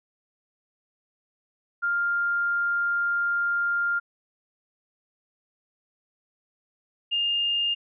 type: tone pair in turn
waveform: sine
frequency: 1400 / 2819 Hz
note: F6 / F7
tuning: +4 / +16 cents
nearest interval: octave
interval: 1212 cents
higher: second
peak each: -22 dBFS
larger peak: neither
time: 1.82-4 / 7.11-7.75 s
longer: first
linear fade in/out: 20 ms
effects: none